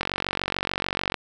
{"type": "click train", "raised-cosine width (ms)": 0.3, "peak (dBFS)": -8, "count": 54, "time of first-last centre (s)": [0.01, 1.142], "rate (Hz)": 46.8, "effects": []}